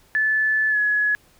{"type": "tone with pitch glide", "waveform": "sine", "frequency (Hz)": [1739, 1690.5], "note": ["A6", "G#6"], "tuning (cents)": [-21, 30], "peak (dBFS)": -17, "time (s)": [0.15, 1.15], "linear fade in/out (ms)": 0, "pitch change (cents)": -49, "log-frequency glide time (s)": [0.69, 0.78], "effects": ["pink hiss -56 dBFS RMS until 1.39 s"]}